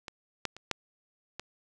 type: clicks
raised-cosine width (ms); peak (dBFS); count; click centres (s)
0.2; -22 / -13 / -28 / -11 / -20; 5; 0.082 / 0.453 / 0.566 / 0.713 / 1.396
effects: none